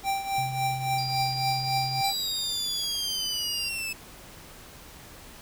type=tone with tremolo; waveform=square; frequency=784 Hz; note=G5; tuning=in tune; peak=-24 dBFS; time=0.03-2.14 s; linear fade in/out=50 ms; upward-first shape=triangle; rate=3.6 Hz; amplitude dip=75%
type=tone with pitch glide; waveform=sine; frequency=130 to 130.9 Hz; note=C3 to C3; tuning=-11 to +1 cents; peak=-32 dBFS; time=0.38-2.01 s; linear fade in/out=0 ms; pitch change=+12 cents; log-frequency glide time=1.27-1.67 s
type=tone; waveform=sine; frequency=4800 Hz; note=D8; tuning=37 cents sharp; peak=-31 dBFS; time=0.98-3.69 s; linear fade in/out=5 ms
type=exponential sweep; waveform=sawtooth; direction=down; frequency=4000 to 2601 Hz; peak=-27 dBFS; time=2.04-3.93 s; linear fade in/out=5 ms
effects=pink hiss -47 dBFS RMS until 5.41 s